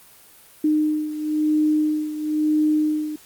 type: beating tone pair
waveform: sine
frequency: 305.3 / 306.3 Hz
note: D#4 / D#4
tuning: -33 / -27 cents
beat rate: 1 Hz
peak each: -19 / -24 dBFS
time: 0.64-3.16 s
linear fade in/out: 5 ms
effects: white hiss -49 dBFS RMS until 3.25 s + Opus 32 kbps